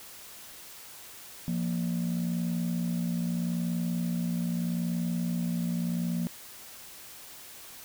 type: tone pair together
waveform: sine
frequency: 173.3 / 234.1 Hz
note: F3 / A#3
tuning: -13 / +8 cents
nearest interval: perfect fourth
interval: 521 cents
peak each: -27 / -30 dBFS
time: 1.48-6.27 s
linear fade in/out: 0 ms
effects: tanh soft clip ceiling -24 dBFS + white hiss -47 dBFS RMS until 7.84 s